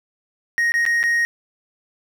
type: tone with dropouts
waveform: triangle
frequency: 1872 Hz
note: A#6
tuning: 7 cents sharp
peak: -14 dBFS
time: 0.58-1.25 s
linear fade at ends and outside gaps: 0 ms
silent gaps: 0.72-0.74 / 0.853-0.863 / 1.03-1.038 s
effects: none